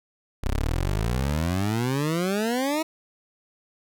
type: exponential sweep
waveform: 20% pulse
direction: up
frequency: 30.87 to 324.1 Hz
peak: -18 dBFS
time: 0.43-2.83 s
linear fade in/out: 10 ms
effects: none